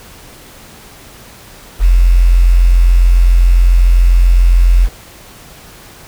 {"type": "tone with quantisation", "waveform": "sine", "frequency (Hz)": 43.65, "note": "F1", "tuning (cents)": 0, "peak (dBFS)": -4, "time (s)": [1.79, 4.89], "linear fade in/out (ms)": 50, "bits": 5, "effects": ["pink hiss -37 dBFS RMS until 6.07 s"]}